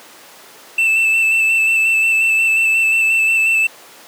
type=tone with vibrato; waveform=triangle; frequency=2653 Hz; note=E7; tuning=10 cents sharp; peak=-10 dBFS; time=0.78-3.67 s; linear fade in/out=5 ms; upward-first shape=square; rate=5.6 Hz; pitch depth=17 cents each way; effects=pink hiss -40 dBFS RMS until 4.07 s + high-pass 400 Hz 12 dB/octave